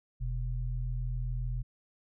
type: tone pair together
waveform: sine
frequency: 43.65 / 123.47 Hz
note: F1 / B2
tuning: 0 / 0 cents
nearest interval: octave + tritone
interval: 1800 cents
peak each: -32 / -35 dBFS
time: 0.2-1.63 s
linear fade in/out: 20 ms
effects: none